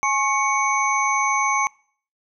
sine tone cluster, 840 / 1086 / 2236 / 6180 Hz, G#5 / C#6 / C#7 / G8, +19 / -36 / +14 / -26 cents, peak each -25 / -21 / -23 / -28 dBFS, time 0.03-1.67 s, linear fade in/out 0 ms, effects noise-tail reverb RT60 0.5 s tail -23 dB re dry

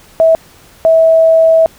sine tone pair in turn, 650 / 650 Hz, E5 / E5, -24 / -24 cents, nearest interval unison, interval 0 cents, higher neither, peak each -4 dBFS, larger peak neither, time 0.2-0.35 / 0.85-1.66 s, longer second, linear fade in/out 0 ms, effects pink hiss -42 dBFS RMS until 1.78 s

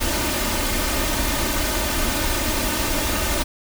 pink noise with comb filter, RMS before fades -22 dBFS, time 0-3.44 s, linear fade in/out 20 ms, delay 3.3 ms, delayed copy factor +0.65, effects none

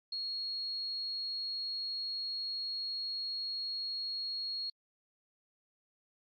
sine tone, 4303 Hz, C8, 48 cents sharp, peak -35 dBFS, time 0.12-4.7 s, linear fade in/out 5 ms, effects AAC 32 kbps

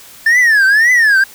triangle tone with vibrato, 1760 Hz, A6, in tune, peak -5 dBFS, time 0.26-1.24 s, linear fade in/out 5 ms, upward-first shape triangle, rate 1.9 Hz, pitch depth 250 cents each way, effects white hiss -38 dBFS RMS until 1.34 s

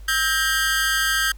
sawtooth tone with amplitude modulation, 1588 Hz, G6, 22 cents sharp, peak -11 dBFS, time 0.08-1.32 s, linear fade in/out 5 ms, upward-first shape sine, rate 287 Hz, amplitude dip 90%, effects added 50 Hz sine -36 dBFS peak until 1.37 s + pink hiss -55 dBFS RMS until 1.37 s

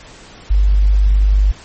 sine tone, 49.82 Hz, G1, 29 cents sharp, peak -8 dBFS, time 0.5-1.52 s, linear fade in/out 10 ms, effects pink hiss -39 dBFS RMS until 1.64 s + MP3 32 kbps

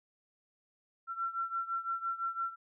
sine beating tone pair, 1353 / 1358.9 Hz, E6 / F6, +45 / -48 cents, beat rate 5.9 Hz, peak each -35 / -38 dBFS, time 1.07-2.56 s, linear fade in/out 50 ms, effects none

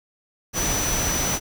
sine tone in noise, 5950 Hz, F#8, 9 cents sharp, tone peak -25 dBFS, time 0.53-1.4 s, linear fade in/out 50 ms, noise pink, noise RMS -25 dBFS, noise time 0.53-1.4 s, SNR -3 dB, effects none

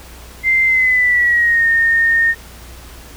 sine tone with pitch glide, 2084 to 1835.3 Hz, C7 to A#6, -7 to -27 cents, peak -10 dBFS, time 0.43-2.35 s, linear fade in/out 50 ms, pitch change -220 cents, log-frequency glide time 0.65-1.67 s, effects added 60 Hz sine -37 dBFS peak until 3.16 s + pink hiss -39 dBFS RMS until 3.16 s

